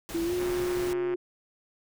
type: noise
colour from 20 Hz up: pink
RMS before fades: -39 dBFS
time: 0.09-0.93 s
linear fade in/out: 0 ms
type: tone with pitch glide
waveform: sine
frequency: 334.2 to 358.2 Hz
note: E4 to F4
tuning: +24 to +44 cents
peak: -26 dBFS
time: 0.14-1.16 s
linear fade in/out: 10 ms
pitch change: +120 cents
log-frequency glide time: 0.24-0.33 s
type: click train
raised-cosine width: 0.5 ms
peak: -25 dBFS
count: 100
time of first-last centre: 0.4-1.139 s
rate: 134 Hz
effects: none